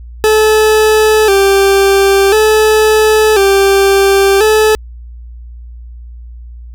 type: tone with vibrato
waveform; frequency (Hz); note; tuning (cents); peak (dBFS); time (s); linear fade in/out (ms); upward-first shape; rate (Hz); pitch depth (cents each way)
40% pulse; 412; G#4; -14; -5; 0.24-4.75; 0; square; 0.48; 83
effects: added 59 Hz sine -27 dBFS peak until 6.74 s